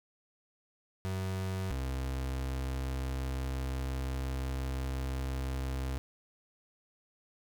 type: tone pair in turn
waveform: 35% pulse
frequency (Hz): 94.5 / 65.73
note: F#2 / C2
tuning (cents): +37 / +9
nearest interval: tritone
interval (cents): 628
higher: first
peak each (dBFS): -31 / -31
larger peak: neither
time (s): 1.05-1.71 / 1.71-5.98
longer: second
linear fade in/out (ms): 0
effects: none